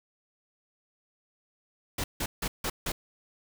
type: noise bursts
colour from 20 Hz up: pink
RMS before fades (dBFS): -31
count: 5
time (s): 1.98-2.92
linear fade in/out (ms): 5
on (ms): 60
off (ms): 160
effects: none